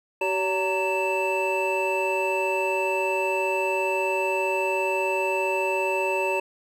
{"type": "tone cluster", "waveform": "triangle", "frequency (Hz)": [381.9, 567, 921, 2646], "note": ["G4", "C#5", "A#5", "E7"], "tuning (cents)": [-45, 39, -21, 6], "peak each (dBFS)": -26, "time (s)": [0.21, 6.4], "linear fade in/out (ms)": 5, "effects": []}